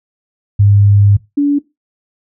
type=tone pair in turn; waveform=sine; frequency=101.4 / 286.8 Hz; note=G#2 / D4; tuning=-41 / -41 cents; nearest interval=octave + tritone; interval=1800 cents; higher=second; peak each=-5 / -8 dBFS; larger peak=first; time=0.59-1.17 / 1.37-1.59 s; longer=first; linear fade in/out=10 ms; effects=noise-tail reverb RT60 0.2 s tail -18 dB re dry